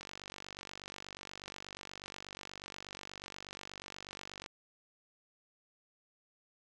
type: click train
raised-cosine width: 0.2 ms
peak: -27 dBFS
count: 216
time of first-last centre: 0.01-4.461 s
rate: 48.3 Hz
effects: none